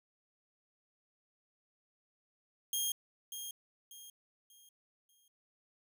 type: tone with echo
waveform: 10% pulse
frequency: 3233 Hz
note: G#7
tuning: 47 cents flat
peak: -24 dBFS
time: 2.73-2.92 s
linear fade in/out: 2 ms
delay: 590 ms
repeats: 4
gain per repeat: -9 dB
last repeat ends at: 5.28 s
effects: none